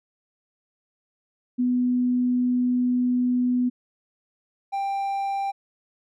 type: tone pair in turn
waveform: sine / triangle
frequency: 248.1 / 789.5 Hz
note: B3 / G5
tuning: +8 / +12 cents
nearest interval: octave + minor sixth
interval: 2004 cents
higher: second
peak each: -19 / -22 dBFS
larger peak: first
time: 1.58-3.7 / 4.72-5.52 s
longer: first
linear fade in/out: 20 ms
effects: none